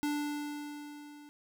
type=tone with level ramp; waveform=square; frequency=293.7 Hz; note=D4; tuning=in tune; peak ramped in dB=-30 to -51 dBFS; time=0.03-1.29 s; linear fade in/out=0 ms; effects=none